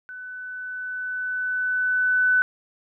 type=tone with level ramp; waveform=sine; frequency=1500 Hz; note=F#6; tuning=23 cents sharp; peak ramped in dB=-35 to -15 dBFS; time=0.09-2.42 s; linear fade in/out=0 ms; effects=none